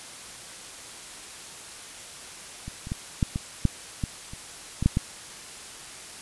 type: clicks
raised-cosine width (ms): 5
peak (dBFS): -23 / -25 / -16 / -9 / -15 / -7 / -14 / -27 / -14 / -6 / -10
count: 11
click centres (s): 2.68 / 2.871 / 2.919 / 3.228 / 3.359 / 3.653 / 4.038 / 4.335 / 4.826 / 4.86 / 4.971
effects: white hiss -42 dBFS RMS until 6.21 s + resampled to 24000 Hz